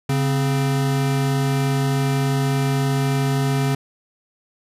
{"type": "tone pair together", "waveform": "square", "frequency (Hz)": [138.59, 262], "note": ["C#3", "C4"], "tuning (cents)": [0, 2], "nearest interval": "major seventh", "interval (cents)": 1102, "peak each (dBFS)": [-19, -26], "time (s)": [0.09, 3.75], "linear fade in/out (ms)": 5, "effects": ["resampled to 32000 Hz"]}